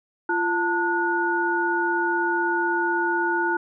sine tone cluster, 344.1 / 892 / 1456 Hz, F4 / A5 / F#6, -26 / +23 / -28 cents, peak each -25 / -25 / -24 dBFS, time 0.29-3.57 s, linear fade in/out 5 ms, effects none

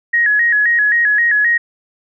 sine tone with vibrato, 1782 Hz, A6, 22 cents sharp, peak -10 dBFS, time 0.13-1.58 s, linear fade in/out 10 ms, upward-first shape square, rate 3.8 Hz, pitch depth 93 cents each way, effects none

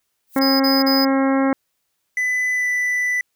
violet noise with exponential growth, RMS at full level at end -27 dBFS, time 0.27-0.39 s, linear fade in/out 1 ms, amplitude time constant 25 ms
harmonic tone, 269.7 Hz, C#4, 47 cents flat, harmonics 1 / 2 / 3 / 4 / 5 / 6 / 7 / 8, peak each -16 / -22 / -26 / -28 / -30 / -32 / -33 / -34 dBFS, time 0.36-1.53 s, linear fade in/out 2 ms
square tone bursts, 5000 Hz, D#8, 8 cents sharp, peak -19 dBFS, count 3, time 0.41-1.052 s, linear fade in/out 10 ms, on 190 ms, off 36 ms
triangle tone with pitch glide, 2001 to 1984.9 Hz, B6 to B6, +22 to +8 cents, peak -16 dBFS, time 2.17-3.21 s, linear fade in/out 2 ms, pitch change -14 cents, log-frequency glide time 2.53-2.67 s
effects white hiss -72 dBFS RMS until 3.35 s

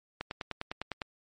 click train, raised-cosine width 0.3 ms, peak -18 dBFS, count 9, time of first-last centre 0.21-1.018 s, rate 9.9 Hz, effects MP3 48 kbps

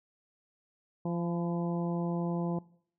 harmonic tone with a mistuned harmonic, 172 Hz, F3, 26 cents flat, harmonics 1 / 2 / 3 / 4 / 5 / 6, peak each -31 / -37 / -41 / -43 / -45 / -47 dBFS, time 1.05-2.59 s, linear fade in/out 5 ms, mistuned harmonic 6, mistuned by -38 cents, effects noise-tail reverb RT60 0.6 s tail -21 dB re dry

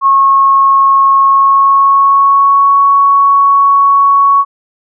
sine tone with pitch glide, 1092 to 1114.3 Hz, C#6 to C#6, -26 to +9 cents, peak -4 dBFS, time 0.01-4.45 s, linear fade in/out 50 ms, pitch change +35 cents, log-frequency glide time 1.2-2.79 s, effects none

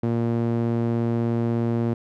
sawtooth tone with band-pass filter, 116.6 Hz, A#2, 1 cent sharp, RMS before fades -23 dBFS, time 0.03-1.94 s, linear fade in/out 5 ms, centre 270 Hz, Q 0.99, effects none

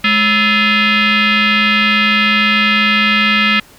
sine tone with frequency modulation, 210.6 Hz, G#3, 24 cents sharp, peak -9 dBFS, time 0.04-3.6 s, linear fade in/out 5 ms, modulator 761 Hz, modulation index 4, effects pink hiss -43 dBFS RMS until 3.78 s

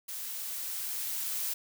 blue noise with level ramp, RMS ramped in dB -39 to -33 dBFS, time 0.08-1.54 s, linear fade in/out 10 ms, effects none

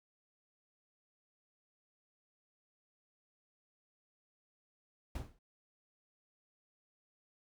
brown noise with exponential decay, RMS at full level -35 dBFS, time 5.15-5.39 s, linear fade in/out 5 ms, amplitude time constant 52 ms, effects none

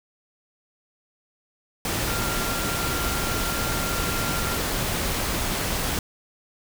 sine tone in noise, 1384 Hz, F6, 16 cents flat, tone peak -32 dBFS, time 2.08-4.57 s, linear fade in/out 2 ms, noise pink, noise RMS -26 dBFS, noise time 1.85-5.99 s, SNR -9 dB, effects none

